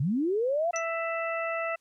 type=linear sweep; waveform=sine; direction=up; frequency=120.4 to 708 Hz; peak=-24 dBFS; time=0-0.71 s; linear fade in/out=5 ms
type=harmonic tone; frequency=662 Hz; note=E5; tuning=7 cents sharp; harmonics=1 / 2 / 3 / 4; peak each=-31 / -34 / -36 / -37 dBFS; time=0.73-1.76 s; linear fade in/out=10 ms
type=tone with exponential decay; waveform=sine; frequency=5940 Hz; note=F#8; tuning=6 cents sharp; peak=-27 dBFS; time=0.76-0.85 s; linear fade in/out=0 ms; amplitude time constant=18 ms
effects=white hiss -72 dBFS RMS until 1.8 s + low-pass 10000 Hz 12 dB/octave